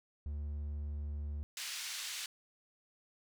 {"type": "tone", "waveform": "triangle", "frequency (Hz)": 73.42, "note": "D2", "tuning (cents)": 0, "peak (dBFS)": -35, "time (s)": [0.26, 1.43], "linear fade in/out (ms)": 0}
{"type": "band-pass noise", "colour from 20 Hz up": "white", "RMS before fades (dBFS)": -42, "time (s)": [1.57, 2.26], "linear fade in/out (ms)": 2, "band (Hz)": [1900, 6200], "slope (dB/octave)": 12}
{"effects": []}